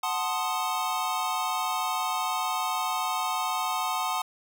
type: chord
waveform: square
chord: F# diminished seventh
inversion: none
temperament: equal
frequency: 740 / 880 / 1046.5 / 1244.5 Hz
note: F#5 / A5 / C6 / Eb6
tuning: 0 / 0 / 0 / 0 cents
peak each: -33 dBFS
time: 0.03-4.22 s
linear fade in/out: 5 ms
effects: none